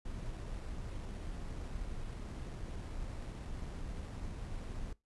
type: noise with sample-and-hold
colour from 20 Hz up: brown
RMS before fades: -42 dBFS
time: 0.05-4.93 s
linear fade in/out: 5 ms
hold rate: 6300 Hz
effects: noise-tail reverb RT60 0.2 s tail -21 dB re dry + resampled to 24000 Hz